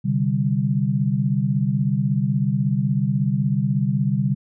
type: chord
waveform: sine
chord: C suspended second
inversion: none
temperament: just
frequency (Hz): 130.81 / 147.16 / 196.22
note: C3 / D3 / G3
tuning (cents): 0 / +4 / +2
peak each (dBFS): -22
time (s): 0.04-4.35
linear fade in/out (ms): 20
effects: none